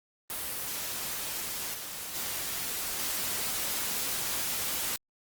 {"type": "noise with level steps", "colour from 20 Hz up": "white", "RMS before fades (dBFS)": [-35, -39, -34, -32], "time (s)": [0.3, 4.96], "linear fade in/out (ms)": 0, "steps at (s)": [1.73, 2.14, 2.98], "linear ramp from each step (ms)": 20, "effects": ["Opus 32 kbps"]}